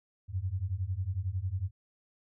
sine beating tone pair, 87.9 / 98.9 Hz, F2 / G2, +12 / +16 cents, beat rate 11 Hz, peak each -34 / -33 dBFS, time 0.28-1.71 s, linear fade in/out 50 ms, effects none

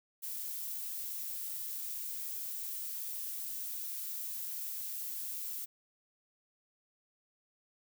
violet noise, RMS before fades -40 dBFS, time 0.22-5.66 s, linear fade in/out 20 ms, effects none

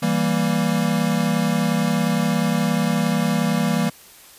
square chord, E diminished, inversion none, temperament equal, 164.81 / 196 / 233.1 Hz, E3 / G3 / Bb3, 0 / 0 / 0 cents, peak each -23 dBFS, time 0.02-3.9 s, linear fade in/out 10 ms, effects white hiss -46 dBFS RMS until 4.38 s + resampled to 32000 Hz

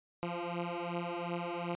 10% pulse beating tone pair, 171.7 / 174.4 Hz, F3 / F3, -29 / -2 cents, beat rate 2.7 Hz, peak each -30 dBFS, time 0.23-1.75 s, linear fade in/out 0 ms, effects resampled to 8000 Hz

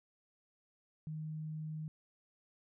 sine tone, 155.56 Hz, D#3, in tune, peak -39 dBFS, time 1.07-1.88 s, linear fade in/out 0 ms, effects none

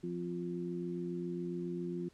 harmonic tone, 87.31 Hz, F2, in tune, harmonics 2 / 3 / 4, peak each -39 / -45 / -39 dBFS, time 0.03-2.09 s, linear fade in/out 10 ms, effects pink hiss -67 dBFS RMS until 2.13 s + low-pass 8000 Hz 12 dB/octave

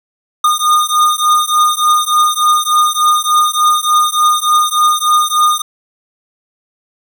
square beating tone pair, 1221 / 1224.4 Hz, D#6 / D#6, -33 / -28 cents, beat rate 3.4 Hz, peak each -13 dBFS, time 0.44-5.62 s, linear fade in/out 5 ms, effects none

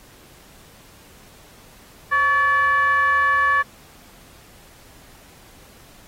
triangle ring-modulated tone, 300.1 Hz, D4, 38 cents sharp, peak -10 dBFS, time 2.11-3.63 s, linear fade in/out 20 ms, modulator 1430 Hz, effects pink hiss -49 dBFS RMS until 6.07 s + AAC 48 kbps

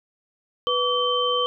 sine tone cluster, 493.1 / 1147 / 3104 Hz, B4 / D6 / G7, -3 / -41 / -18 cents, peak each -24 dBFS, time 0.67-1.46 s, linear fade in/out 0 ms, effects none

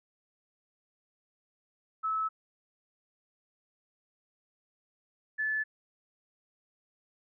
sine tone pair in turn, 1300 / 1735.3 Hz, E6 / A6, -24 / -24 cents, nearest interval perfect fourth, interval 500 cents, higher second, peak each -28 dBFS, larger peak neither, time 2.03-2.29 / 5.38-5.64 s, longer neither, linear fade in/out 20 ms, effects none

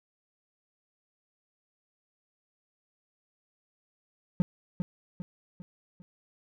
triangle tone with echo, 179.7 Hz, F3, 50 cents sharp, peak -17 dBFS, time 4.4-4.42 s, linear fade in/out 0 ms, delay 400 ms, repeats 4, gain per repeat -7 dB, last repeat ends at 6.02 s, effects none

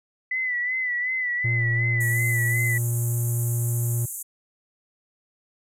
sine tone with vibrato, 1994 Hz, B6, 16 cents sharp, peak -23 dBFS, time 0.31-2.78 s, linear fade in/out 5 ms, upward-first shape sine, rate 2.7 Hz, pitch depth 53 cents each way
triangle tone with pitch glide, 117.6 to 118.49 Hz, A#2 to A#2, +16 to +29 cents, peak -20 dBFS, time 1.44-4.06 s, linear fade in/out 10 ms, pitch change +13 cents, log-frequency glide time 2.12-2.9 s
white band-pass noise, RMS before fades -34 dBFS, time 2-4.23 s, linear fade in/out 10 ms, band 6600 to 14000 Hz, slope 96 dB/octave
effects none

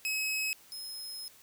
sawtooth tone pair in turn, 2560 / 5139 Hz, D#7 / E8, +49 / -45 cents, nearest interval octave, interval 1206 cents, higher second, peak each -27 / -37 dBFS, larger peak first, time 0.05-0.53 / 0.72-1.28 s, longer second, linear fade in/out 0 ms, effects white hiss -58 dBFS RMS until 1.42 s

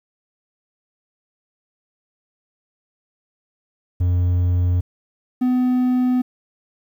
triangle tone pair in turn, 88.9 / 251.4 Hz, F2 / B3, +31 / +31 cents, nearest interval octave + tritone, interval 1800 cents, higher second, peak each -13 dBFS, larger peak neither, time 4-4.81 / 5.41-6.22 s, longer neither, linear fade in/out 10 ms, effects 9-bit

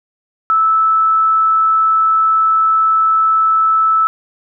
sine tone, 1311 Hz, E6, 10 cents flat, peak -9 dBFS, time 0.5-4.07 s, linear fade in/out 0 ms, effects none

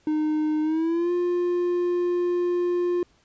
triangle tone with pitch glide, 307.1 to 352.8 Hz, D#4 to F4, -23 to +18 cents, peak -19 dBFS, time 0.07-3.03 s, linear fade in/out 2 ms, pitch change +241 cents, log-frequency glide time 0.62-1.12 s, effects pink hiss -62 dBFS RMS until 3.24 s + resampled to 16000 Hz

